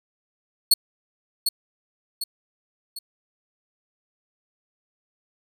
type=tone with echo; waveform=sawtooth; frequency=4365 Hz; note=C#8; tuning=28 cents flat; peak=-9 dBFS; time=0.71-0.74 s; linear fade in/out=5 ms; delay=750 ms; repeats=3; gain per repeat=-7 dB; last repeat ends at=2.99 s; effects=none